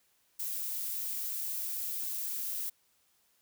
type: noise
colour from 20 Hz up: violet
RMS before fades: -36 dBFS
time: 0.39-2.7 s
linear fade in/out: 10 ms
effects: white hiss -71 dBFS RMS until 3.41 s